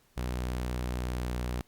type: tone with pitch glide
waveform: sawtooth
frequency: 61.74 to 61.24 Hz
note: B1 to B1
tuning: 0 to -14 cents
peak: -27 dBFS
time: 0.17-1.61 s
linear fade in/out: 0 ms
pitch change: -14 cents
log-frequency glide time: 0.68-1.41 s
effects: pink hiss -66 dBFS RMS until 1.67 s + Opus 48 kbps